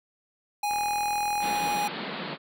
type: tone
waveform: square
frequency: 827 Hz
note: G#5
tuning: 8 cents flat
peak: -26 dBFS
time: 0.63-1.88 s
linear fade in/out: 5 ms
type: click train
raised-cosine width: 0.5 ms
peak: -24 dBFS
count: 43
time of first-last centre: 0.71-1.752 s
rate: 40.3 Hz
type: band-pass noise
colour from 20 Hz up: pink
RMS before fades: -35 dBFS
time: 1.4-2.38 s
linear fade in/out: 50 ms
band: 150 to 4500 Hz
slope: 96 dB/octave
effects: none